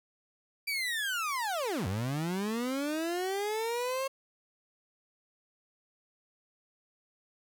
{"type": "linear two-way sweep", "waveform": "30% pulse", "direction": "down then up", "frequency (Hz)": [2349, 88, 544], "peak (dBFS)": -28, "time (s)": [0.67, 4.08], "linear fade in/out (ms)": 10, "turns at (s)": 1.87, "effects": []}